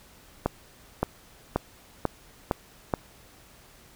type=accelerating click train; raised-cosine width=1 ms; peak=-9 dBFS; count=6; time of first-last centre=0.46-2.938 s; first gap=570 ms; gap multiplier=0.93; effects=pink hiss -54 dBFS RMS until 3.95 s